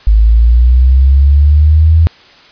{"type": "linear sweep", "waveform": "sine", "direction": "up", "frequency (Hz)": [51.91, 82.41], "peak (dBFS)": -3, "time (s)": [0.07, 2.07], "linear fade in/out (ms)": 0, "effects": ["white hiss -40 dBFS RMS until 2.51 s", "resampled to 11025 Hz"]}